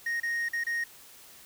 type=tone with dropouts; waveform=triangle; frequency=1864.7 Hz; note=A#6; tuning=in tune; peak=-26 dBFS; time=0.06-0.84 s; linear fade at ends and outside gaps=5 ms; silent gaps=0.201-0.231 / 0.487-0.532 / 0.638-0.666 s; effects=white hiss -52 dBFS RMS until 1.45 s